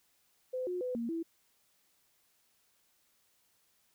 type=tone with pitch steps; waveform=sine; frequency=510 / 360.1 / 502 / 233.2 / 330.5 Hz; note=C5 / F#4 / B4 / A#3 / E4; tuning=-44 / -47 / +28 / +1 / +5 cents; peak=-33 dBFS; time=0.53-1.23 s; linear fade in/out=10 ms; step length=140 ms; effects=white hiss -72 dBFS RMS until 3.94 s